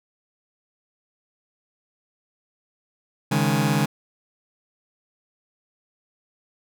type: chord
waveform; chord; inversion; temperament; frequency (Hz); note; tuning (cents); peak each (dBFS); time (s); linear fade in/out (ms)
sawtooth; C# suspended second; none; just; 138.59 / 155.92 / 207.9; C#3 / D#3 / G#3; 0 / +4 / +2; -19; 3.31-3.86; 10
effects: none